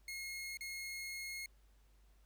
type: tone with dropouts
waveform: sawtooth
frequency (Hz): 2157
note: C#7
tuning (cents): -48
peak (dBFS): -39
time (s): 0.08-1.46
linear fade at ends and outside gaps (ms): 2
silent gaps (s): 0.572-0.608
effects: added 50 Hz sine -64 dBFS peak until 2.25 s + pink hiss -75 dBFS RMS until 2.25 s